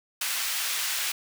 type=high-pass noise; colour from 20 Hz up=pink; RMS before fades=-29 dBFS; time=0.21-1.12 s; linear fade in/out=5 ms; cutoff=1900 Hz; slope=12 dB/octave; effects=none